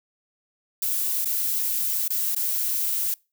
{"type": "noise with dropouts", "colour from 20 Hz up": "violet", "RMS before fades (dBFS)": -25, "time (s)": [0.82, 3.14], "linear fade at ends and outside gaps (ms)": 2, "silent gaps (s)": [[1.246, 1.256], [2.079, 2.104], [2.348, 2.363]], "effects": ["noise-tail reverb RT60 0.3 s tail -26 dB re dry"]}